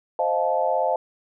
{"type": "chord", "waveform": "sine", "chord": "F dominant seventh", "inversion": "second", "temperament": "equal with one note detuned", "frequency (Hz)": [523.3, 622.3, 698.5, 869.4], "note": ["C5", "Eb5", "F5", "A5"], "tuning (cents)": [0, 0, 0, -21], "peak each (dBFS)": -25, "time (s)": [0.19, 0.96], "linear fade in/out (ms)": 2, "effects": []}